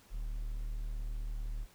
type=tone; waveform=triangle; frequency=37.73 Hz; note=D1; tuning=48 cents sharp; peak=-33 dBFS; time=0.1-1.67 s; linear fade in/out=50 ms; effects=pink hiss -62 dBFS RMS until 1.74 s